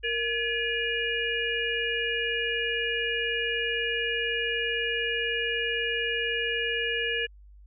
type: tone cluster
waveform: sine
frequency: 464.5 / 1707 / 2422 / 2874 Hz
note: A#4 / G#6 / D#7 / F7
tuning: -6 / +47 / -47 / +49 cents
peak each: -32 / -30 / -33 / -31 dBFS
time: 0.03-7.27 s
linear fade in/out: 20 ms
effects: added 50 Hz sine -48 dBFS peak until 7.66 s